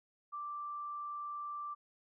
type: tone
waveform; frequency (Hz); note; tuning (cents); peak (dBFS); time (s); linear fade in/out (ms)
sine; 1174.7; D6; 0; -39; 0.32-1.75; 20
effects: none